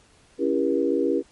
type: chord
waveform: sine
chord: C# diminished seventh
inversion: none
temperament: just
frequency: 277.2 / 332.6 / 399.1 / 479 Hz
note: C#4 / E4 / G4 / Bb4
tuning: 0 / +16 / +31 / +47 cents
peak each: -25 dBFS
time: 0.38-1.23 s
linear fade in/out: 50 ms
effects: pink hiss -57 dBFS RMS until 1.31 s + MP3 48 kbps